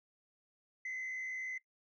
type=tone with frequency modulation; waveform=sine; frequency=2043 Hz; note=C7; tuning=42 cents flat; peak=-36 dBFS; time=0.85-1.58 s; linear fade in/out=5 ms; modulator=66.5 Hz; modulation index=0.67; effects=noise-tail reverb RT60 0.1 s tail -21 dB re dry + tanh soft clip ceiling -36 dBFS